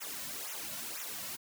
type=noise with flanger; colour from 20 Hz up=white; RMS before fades=-41 dBFS; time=0-1.37 s; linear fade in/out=20 ms; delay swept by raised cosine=0.21 to 2.51 ms; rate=2 Hz; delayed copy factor=-0.85; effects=none